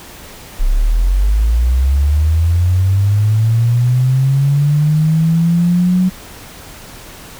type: linear sweep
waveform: sine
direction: up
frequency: 30.87 to 185.9 Hz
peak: -9 dBFS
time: 0.59-6.1 s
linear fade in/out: 20 ms
effects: pink hiss -35 dBFS RMS until 7.39 s